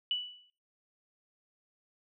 sine tone with exponential decay, 2960 Hz, F#7, in tune, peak -26 dBFS, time 0.11-0.5 s, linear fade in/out 1 ms, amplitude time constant 83 ms, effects noise-tail reverb RT60 0.3 s tail -20 dB re dry

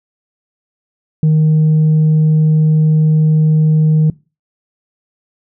sine tone, 155.56 Hz, D#3, in tune, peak -5 dBFS, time 1.23-4.1 s, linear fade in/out 2 ms, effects noise-tail reverb RT60 0.3 s tail -23 dB re dry + tanh soft clip ceiling -6 dBFS

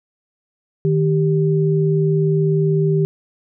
sine tone pair together, 155.57 / 392 Hz, D#3 / G4, 0 / 0 cents, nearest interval octave + major third, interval 1600 cents, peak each -15 / -18 dBFS, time 0.85-3.05 s, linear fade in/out 0 ms, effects none

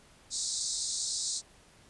white band-pass noise, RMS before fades -34 dBFS, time 0.3-1.42 s, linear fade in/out 50 ms, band 3800 to 8700 Hz, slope 96 dB/octave, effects pink hiss -59 dBFS RMS until 1.89 s + resampled to 24000 Hz

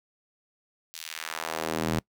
square tone with high-pass filter sweep, 40.19 Hz, E1, 43 cents flat, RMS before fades -32 dBFS, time 0.94-1.99 s, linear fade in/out 0 ms, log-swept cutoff 4200 to 140 Hz, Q 0.96, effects noise-tail reverb RT60 0.1 s tail -24 dB re dry

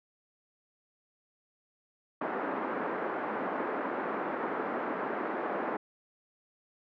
pink band-pass noise, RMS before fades -34 dBFS, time 2.21-5.77 s, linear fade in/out 5 ms, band 260 to 1600 Hz, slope 24 dB/octave, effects none

